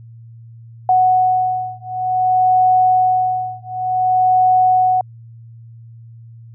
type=beating tone pair; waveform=sine; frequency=740 / 740.55 Hz; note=F#5 / F#5; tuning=0 / +1 cents; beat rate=0.55 Hz; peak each=-15 dBFS; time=0.89-5.01 s; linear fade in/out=2 ms; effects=added 115 Hz sine -36 dBFS peak until 6.54 s